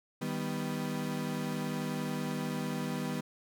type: chord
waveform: 35% pulse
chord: Eb augmented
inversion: none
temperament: equal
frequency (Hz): 155.56 / 196 / 246.9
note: Eb3 / G3 / B3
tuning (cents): 0 / 0 / 0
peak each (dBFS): -36 / -36 / -35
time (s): 0.21-3.21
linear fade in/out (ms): 10
effects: none